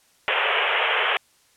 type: band-pass noise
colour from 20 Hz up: white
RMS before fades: -22 dBFS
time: 0.28-1.17 s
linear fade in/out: 0 ms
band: 400 to 3200 Hz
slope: 96 dB/octave
effects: white hiss -60 dBFS RMS until 1.56 s + low-pass 11000 Hz 12 dB/octave